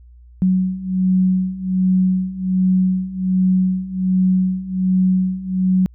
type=beating tone pair; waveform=sine; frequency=185 / 186.3 Hz; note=F#3 / F#3; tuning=0 / +12 cents; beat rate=1.3 Hz; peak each=-19 / -16 dBFS; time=0.42-5.86 s; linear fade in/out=0 ms; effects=added 60 Hz sine -41 dBFS peak until 5.94 s